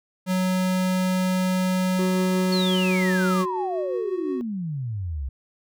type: tone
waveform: square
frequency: 185 Hz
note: F#3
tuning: in tune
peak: -21 dBFS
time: 0.26-3.46 s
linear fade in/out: 50 ms
type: tone with tremolo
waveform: triangle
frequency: 370 Hz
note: F#4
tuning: in tune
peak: -23 dBFS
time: 1.99-4.41 s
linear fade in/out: 0 ms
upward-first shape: triangle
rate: 5.7 Hz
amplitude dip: 40%
type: exponential sweep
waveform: sine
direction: down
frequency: 4435 to 62.8 Hz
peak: -26 dBFS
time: 2.52-5.29 s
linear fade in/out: 5 ms
effects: none